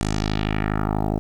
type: tone with low-pass filter sweep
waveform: 10% pulse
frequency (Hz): 52.3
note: G#1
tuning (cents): +13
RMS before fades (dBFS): -23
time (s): 0.01-1.19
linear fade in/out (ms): 0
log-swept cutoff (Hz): 8600 to 550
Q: 2.1
effects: 8-bit